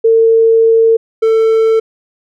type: tone pair in turn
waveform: sine / triangle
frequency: 452.2 / 446.2 Hz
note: A4 / A4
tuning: +47 / +24 cents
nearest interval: unison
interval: 23 cents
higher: first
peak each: -5 dBFS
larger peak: neither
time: 0.04-0.97 / 1.22-1.8 s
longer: first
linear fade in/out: 10 ms
effects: none